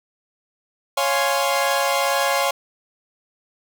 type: chord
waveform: sawtooth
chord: Db major seventh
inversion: none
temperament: equal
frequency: 554.4 / 698.5 / 830.6 / 1046.5 Hz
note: Db5 / F5 / Ab5 / C6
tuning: 0 / 0 / 0 / 0 cents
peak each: -18 / -21 / -21 / -21 dBFS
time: 0.97-2.51 s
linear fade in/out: 5 ms
effects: none